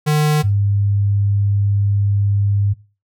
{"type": "tone pair in turn", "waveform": ["square", "sine"], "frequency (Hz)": [151.2, 100.91], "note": ["D#3", "G#2"], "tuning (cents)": [-49, -49], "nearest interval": "perfect fifth", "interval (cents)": 700, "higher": "first", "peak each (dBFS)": -13, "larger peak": "neither", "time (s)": [[0.06, 0.43], [0.43, 2.74]], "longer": "second", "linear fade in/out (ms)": 20, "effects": ["noise-tail reverb RT60 0.3 s tail -17 dB re dry"]}